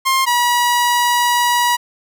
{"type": "tone pair in turn", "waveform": "sawtooth", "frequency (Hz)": [1061, 966.2], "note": ["C6", "B5"], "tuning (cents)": [24, -38], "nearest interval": "major second", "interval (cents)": 162, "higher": "first", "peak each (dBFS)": -9, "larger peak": "neither", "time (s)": [[0.05, 0.26], [0.26, 1.77]], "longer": "second", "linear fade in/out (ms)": 20, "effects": []}